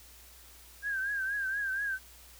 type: tone with vibrato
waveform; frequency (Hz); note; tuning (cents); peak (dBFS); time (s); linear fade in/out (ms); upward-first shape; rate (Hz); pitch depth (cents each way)
sine; 1600; G6; +35; -30; 0.82-1.99; 50; triangle; 4.2; 92
effects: added 60 Hz sine -57 dBFS peak until 2.39 s + white hiss -55 dBFS RMS until 2.39 s